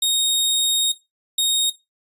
sawtooth tone pair in turn, 3729 / 3729 Hz, A#7 / A#7, 0 / 0 cents, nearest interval unison, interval 0 cents, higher neither, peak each -13 dBFS, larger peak neither, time 0.02-0.92 / 1.38-1.7 s, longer first, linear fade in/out 5 ms, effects noise-tail reverb RT60 0.2 s tail -17 dB re dry + resampled to 32000 Hz

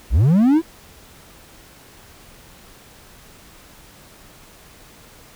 triangle linear sweep, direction up, 43.22 to 341.6 Hz, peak -9 dBFS, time 0.1-0.62 s, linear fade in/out 50 ms, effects pink hiss -46 dBFS RMS until 5.35 s

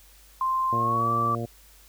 sine tone with pitch glide, 1046.5 to 1161.2 Hz, C6 to D6, 0 to -20 cents, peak -22 dBFS, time 0.41-1.35 s, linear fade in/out 2 ms, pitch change +180 cents, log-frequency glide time 0.71-1.11 s
harmonic tone, 116.54 Hz, A#2, in tune, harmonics 1 / 2 / 3 / 4 / 5 / 6, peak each -31 / -34 / -36 / -37 / -38 / -39 dBFS, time 0.72-1.46 s, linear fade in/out 10 ms
effects added 50 Hz sine -54 dBFS peak until 1.88 s + white hiss -55 dBFS RMS until 1.88 s

